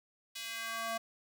square tone with high-pass filter sweep, 227.3 Hz, A#3, 43 cents flat, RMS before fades -39 dBFS, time 0.35-0.98 s, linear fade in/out 10 ms, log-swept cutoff 3300 to 680 Hz, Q 1.4, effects none

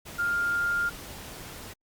sine tone in noise, 1404 Hz, F6, 9 cents sharp, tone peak -24 dBFS, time 0.18-0.9 s, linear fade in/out 20 ms, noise pink, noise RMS -42 dBFS, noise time 0.05-1.74 s, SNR +15 dB, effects Opus 48 kbps

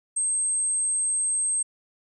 sine tone, 8372 Hz, C9, in tune, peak -22 dBFS, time 0.16-1.63 s, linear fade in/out 10 ms, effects none

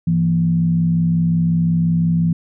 sine tone with frequency modulation, 167.7 Hz, E3, 30 cents sharp, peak -13 dBFS, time 0.07-2.33 s, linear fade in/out 5 ms, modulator 65.6 Hz, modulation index 0.47, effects none

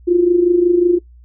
sine tone with amplitude modulation, 351.2 Hz, F4, 10 cents sharp, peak -6 dBFS, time 0.07-0.99 s, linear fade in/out 20 ms, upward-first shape sine, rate 25.5 Hz, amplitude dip 65%, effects noise-tail reverb RT60 0.1 s tail -18 dB re dry + added 60 Hz sine -40 dBFS peak until 1.24 s

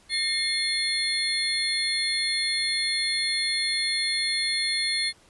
sine tone cluster, 1822 / 2142 / 3473 / 4287 / 9400 Hz, A#6 / C7 / A7 / C8 / D9, -40 / +40 / -23 / +41 / +1 cents, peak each -35 / -29 / -32 / -26 / -34 dBFS, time 0.09-5.13 s, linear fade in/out 50 ms, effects pink hiss -57 dBFS RMS until 5.29 s + resampled to 24000 Hz

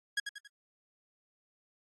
sawtooth tone with echo, 1654 Hz, G#6, 8 cents flat, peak -25 dBFS, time 0.17-0.2 s, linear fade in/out 5 ms, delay 92 ms, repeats 3, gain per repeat -7 dB, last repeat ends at 0.476 s, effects low-pass 9000 Hz 12 dB/octave + AAC 32 kbps

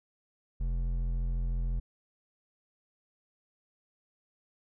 sine tone with hard clipping, 43 Hz, F1, 26 cents flat, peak -30 dBFS, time 0.6-1.8 s, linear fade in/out 10 ms, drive 8 dB, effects none

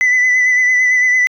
sine tone with vibrato, 2001 Hz, B6, 22 cents sharp, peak -7 dBFS, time 0.01-1.27 s, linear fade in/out 0 ms, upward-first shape sine, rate 8.9 Hz, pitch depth 27 cents each way, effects tanh soft clip ceiling -8 dBFS

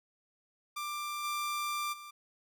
sawtooth tone with level steps, 1184 Hz, D6, 14 cents sharp, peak -32 / -29 / -42 dBFS, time 0.76-2.11 s, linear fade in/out 10 ms, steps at 1.23 / 1.92 s, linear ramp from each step 20 ms, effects none

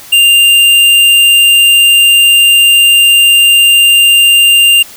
sine tone with hard clipping, 2794 Hz, F7, in tune, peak -4 dBFS, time 0.12-4.83 s, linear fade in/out 10 ms, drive 13 dB, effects white hiss -32 dBFS RMS until 4.96 s

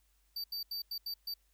square tone bursts at uneven times, 4630 Hz, D8, 25 cents flat, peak -37 dBFS, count 6, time 0.36-0.44 / 0.52-0.63 / 0.71-0.82 / 0.91-0.98 / 1.06-1.14 / 1.27-1.34 s, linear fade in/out 5 ms, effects added 50 Hz sine -70 dBFS peak until 1.53 s + white hiss -75 dBFS RMS until 1.53 s

